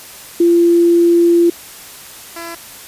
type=tone pair in turn; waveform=sine / 10% pulse; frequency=342.3 / 336.6 Hz; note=F4 / E4; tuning=-35 / +36 cents; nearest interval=unison; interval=29 cents; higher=first; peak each=-7 / -18 dBFS; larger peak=first; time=0.4-1.5 / 2.36-2.55 s; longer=first; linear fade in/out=5 ms; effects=white hiss -35 dBFS RMS until 2.87 s + resampled to 32000 Hz